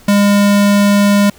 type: tone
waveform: square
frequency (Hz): 202.9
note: G#3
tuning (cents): -40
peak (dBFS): -8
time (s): 0.08-1.3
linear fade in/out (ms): 5
effects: pink hiss -43 dBFS RMS until 1.38 s